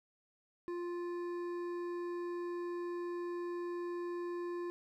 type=tone with hard clipping; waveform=triangle; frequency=349.2 Hz; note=F4; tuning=in tune; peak=-39 dBFS; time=0.68-4.7 s; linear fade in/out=0 ms; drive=13 dB; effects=none